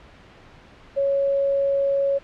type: tone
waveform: sine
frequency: 554.4 Hz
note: C#5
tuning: in tune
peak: -18 dBFS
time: 0.96-2.19 s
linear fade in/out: 20 ms
effects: pink hiss -48 dBFS RMS until 2.23 s + low-pass 3000 Hz 12 dB/octave